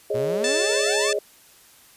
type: chord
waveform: sine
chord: Ab suspended fourth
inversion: none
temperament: just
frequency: 415.3 / 553.7 / 623 Hz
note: Ab4 / Db5 / Eb5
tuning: 0 / -2 / +2 cents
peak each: -24 / -28 / -27 dBFS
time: 0.1-1.19 s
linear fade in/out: 5 ms
type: exponential sweep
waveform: sawtooth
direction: up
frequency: 112.3 to 1244.5 Hz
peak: -26 dBFS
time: 0.14-1.12 s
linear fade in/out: 10 ms
type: harmonic tone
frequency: 880 Hz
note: A5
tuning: in tune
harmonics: 2 / 3 / 4 / 5 / 6 / 7 / 8 / 9 / 10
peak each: -28 / -30 / -31 / -32 / -33 / -33 / -34 / -35 / -35 dBFS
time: 0.44-1.13 s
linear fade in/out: 2 ms
effects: white hiss -52 dBFS RMS until 1.96 s + resampled to 32000 Hz